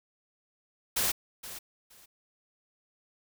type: noise with echo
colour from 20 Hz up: white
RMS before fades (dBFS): -28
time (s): 0.96-1.12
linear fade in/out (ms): 10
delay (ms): 470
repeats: 2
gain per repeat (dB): -14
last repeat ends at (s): 2.06
effects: none